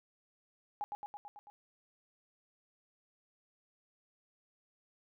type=tone with echo; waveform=sine; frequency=825 Hz; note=G#5; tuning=12 cents flat; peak=-34 dBFS; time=0.81-0.84 s; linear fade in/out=0 ms; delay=110 ms; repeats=6; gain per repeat=-3 dB; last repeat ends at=1.5 s; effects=none